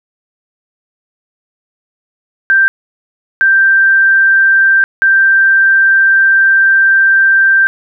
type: tone bursts at uneven times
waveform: sine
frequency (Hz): 1571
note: G6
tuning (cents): +3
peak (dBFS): -5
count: 3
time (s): 2.5-2.68 / 3.41-4.84 / 5.02-7.67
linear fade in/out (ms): 0
effects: none